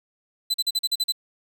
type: tone bursts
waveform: 40% pulse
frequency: 4024 Hz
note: B7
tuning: 32 cents sharp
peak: -19 dBFS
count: 8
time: 0.5-1.123 s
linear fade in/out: 10 ms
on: 42 ms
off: 41 ms
effects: none